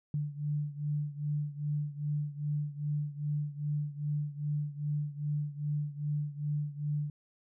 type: beating tone pair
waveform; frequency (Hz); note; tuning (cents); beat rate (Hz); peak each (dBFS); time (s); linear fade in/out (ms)
sine; 146.83 / 149.33; D3 / D3; 0 / +29; 2.5; -33 / -36; 0.14-7.1; 2
effects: none